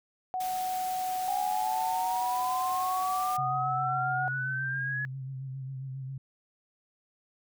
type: tone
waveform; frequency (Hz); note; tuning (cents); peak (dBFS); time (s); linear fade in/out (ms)
sine; 742; F#5; +5; -29; 0.34-4.28; 0
type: noise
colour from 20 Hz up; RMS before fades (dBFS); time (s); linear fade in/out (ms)
white; -42; 0.4-3.37; 5
type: exponential sweep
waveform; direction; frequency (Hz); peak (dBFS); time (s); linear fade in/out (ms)
sine; up; 794 to 1700; -30; 1.28-5.05; 0
type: tone with vibrato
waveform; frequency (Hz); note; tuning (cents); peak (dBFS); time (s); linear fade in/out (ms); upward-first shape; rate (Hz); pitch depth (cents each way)
sine; 132.9; C3; +27; -35; 3.38-6.18; 5; sine; 7.4; 39
effects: none